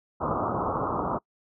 white low-pass noise, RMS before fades -28 dBFS, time 0.2-1.19 s, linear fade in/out 20 ms, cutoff 1300 Hz, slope 96 dB/octave, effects noise-tail reverb RT60 0.1 s tail -25 dB re dry + high-pass 60 Hz 12 dB/octave

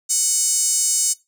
5% pulse tone with high-pass filter, 744 Hz, F#5, 9 cents sharp, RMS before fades -19 dBFS, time 0.09-1.14 s, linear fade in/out 20 ms, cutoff 7100 Hz, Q 2.5, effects noise-tail reverb RT60 0.2 s tail -17 dB re dry

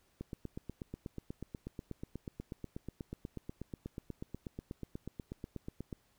click train, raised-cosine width 3 ms, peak -28 dBFS, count 48, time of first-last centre 0.21-5.928 s, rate 8.22 Hz, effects pink hiss -72 dBFS RMS until 6.18 s

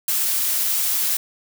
blue noise, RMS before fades -21 dBFS, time 0.08-1.17 s, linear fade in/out 2 ms, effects none

